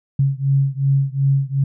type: beating tone pair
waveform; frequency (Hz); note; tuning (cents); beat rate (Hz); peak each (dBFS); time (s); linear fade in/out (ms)
sine; 136.3 / 139; C#3 / C#3; -29 / +5; 2.7; -17 / -18; 0.19-1.64; 5
effects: none